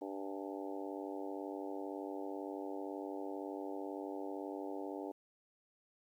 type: harmonic tone with a mistuned harmonic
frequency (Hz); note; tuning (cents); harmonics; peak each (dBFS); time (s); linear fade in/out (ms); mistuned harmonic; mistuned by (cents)
98; G2; 0; 3 / 4 / 5 / 6 / 7 / 8 / 9; -44 / -46 / -48 / -50 / -51 / -52 / -53; 0.01-5.12; 10; 8; +55
effects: 12-bit